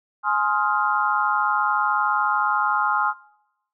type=chord; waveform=sine; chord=F minor seventh; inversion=first; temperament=just; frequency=838.1 / 1047.7 / 1257.2 / 1396.9 Hz; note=Ab5 / C6 / Eb6 / F6; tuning=+16 / +2 / +18 / 0 cents; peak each=-24 dBFS; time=0.23-3.14 s; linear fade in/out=50 ms; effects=noise-tail reverb RT60 0.8 s tail -20 dB re dry

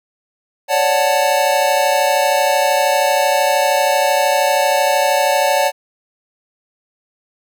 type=chord; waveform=square; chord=D major seventh; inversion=third; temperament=equal; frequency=554.4 / 587.3 / 740 / 880 Hz; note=C#5 / D5 / F#5 / A5; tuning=0 / 0 / 0 / 0 cents; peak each=-19 dBFS; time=0.68-5.72 s; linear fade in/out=50 ms; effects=none

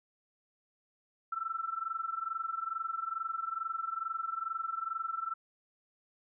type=tone with amplitude modulation; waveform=sine; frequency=1333 Hz; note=E6; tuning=19 cents sharp; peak=-30 dBFS; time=1.32-5.34 s; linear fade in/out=5 ms; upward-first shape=sine; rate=22.3 Hz; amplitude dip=85%; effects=none

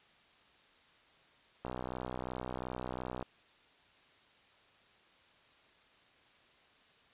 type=click train; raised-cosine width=1 ms; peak=-25 dBFS; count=100; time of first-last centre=1.65-3.226 s; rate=62.8 Hz; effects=white hiss -64 dBFS RMS until 7.13 s + resampled to 8000 Hz

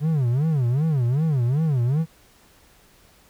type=tone with vibrato; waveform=triangle; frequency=138.59 Hz; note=C#3; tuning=in tune; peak=-16 dBFS; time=0-2.06 s; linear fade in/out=50 ms; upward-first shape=sine; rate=2.6 Hz; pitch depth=280 cents each way; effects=pink hiss -55 dBFS RMS until 3.29 s

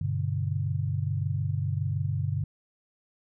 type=chord; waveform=sine; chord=G major; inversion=none; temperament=equal with one note detuned; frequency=98 / 123.47 / 144.98 Hz; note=G2 / B2 / D3; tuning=0 / 0 / -22 cents; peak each=-29 / -32 / -30 dBFS; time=0.01-2.44 s; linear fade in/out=5 ms; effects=none

